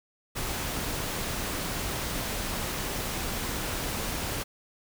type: noise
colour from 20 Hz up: pink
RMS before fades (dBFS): -32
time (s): 0.35-4.44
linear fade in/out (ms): 20
effects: none